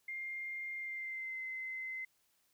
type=tone with pitch glide; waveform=sine; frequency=2113 to 2059 Hz; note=C7 to C7; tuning=+16 to -28 cents; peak=-39 dBFS; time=0.08-2.05 s; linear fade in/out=5 ms; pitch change=-44 cents; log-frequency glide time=0.75-1.43 s; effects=white hiss -75 dBFS RMS until 2.53 s